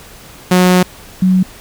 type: tone pair in turn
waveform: sawtooth / sine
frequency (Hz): 181.8 / 185.73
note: F#3 / F#3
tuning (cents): -30 / +7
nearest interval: unison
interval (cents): 37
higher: second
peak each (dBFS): -3 / -7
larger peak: first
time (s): 0.51-0.83 / 1.22-1.43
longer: first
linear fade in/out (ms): 5
effects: pink hiss -37 dBFS RMS until 1.6 s